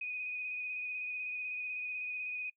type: tone with vibrato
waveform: sine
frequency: 2489 Hz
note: D#7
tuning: in tune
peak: -36 dBFS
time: 0.01-2.5 s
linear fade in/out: 5 ms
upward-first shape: square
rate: 16 Hz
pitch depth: 17 cents each way
effects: noise-tail reverb RT60 0.1 s tail -25 dB re dry